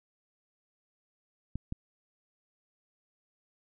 clicks, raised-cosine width 5 ms, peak -22 dBFS, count 2, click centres 1.556 / 1.724 s, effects none

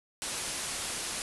white low-pass noise, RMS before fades -36 dBFS, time 0.22-1.22 s, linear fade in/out 0 ms, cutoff 11000 Hz, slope 96 dB/octave, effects none

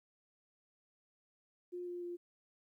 sine tone with pitch steps, 355.6 / 352.5 / 349.5 Hz, F4 / F4 / F4, +31 / +16 / +1 cents, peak -40 dBFS, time 1.72-2.17 s, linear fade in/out 20 ms, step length 150 ms, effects 13-bit

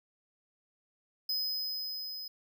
square tone with level ramp, 5040 Hz, D#8, 21 cents sharp, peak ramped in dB -30 to -40 dBFS, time 1.29-2.28 s, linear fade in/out 5 ms, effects none

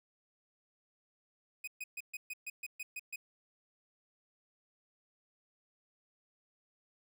45% pulse tone bursts, 2500 Hz, D#7, 8 cents sharp, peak -39 dBFS, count 10, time 1.64-3.16 s, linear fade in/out 5 ms, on 35 ms, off 130 ms, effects none

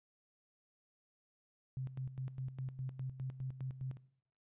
sine tone with tremolo, 130.81 Hz, C3, in tune, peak -37 dBFS, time 1.77-3.97 s, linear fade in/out 0 ms, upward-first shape square, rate 4.9 Hz, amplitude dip 70%, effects noise-tail reverb RT60 0.7 s tail -19 dB re dry + resampled to 8000 Hz

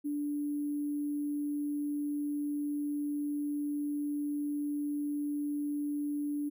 sine tone with sample-and-hold, 291.8 Hz, D4, 11 cents flat, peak -31 dBFS, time 0.04-6.5 s, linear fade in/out 20 ms, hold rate 11025 Hz, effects none

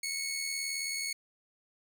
15% pulse tone with amplitude modulation, 2202 Hz, C#7, 12 cents flat, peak -25 dBFS, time 0.03-1.13 s, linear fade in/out 5 ms, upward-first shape sine, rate 78.9 Hz, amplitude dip 40%, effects none

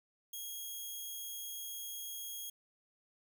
5% pulse tone, 3278 Hz, G#7, 23 cents flat, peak -33 dBFS, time 0.33-2.5 s, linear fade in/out 5 ms, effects none

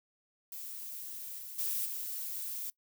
violet noise with level steps, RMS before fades -43 / -45 / -34 / -39 dBFS, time 0.52-2.7 s, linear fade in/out 2 ms, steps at 1.38 / 1.58 / 1.85 s, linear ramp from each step 10 ms, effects noise-tail reverb RT60 0.1 s tail -22 dB re dry

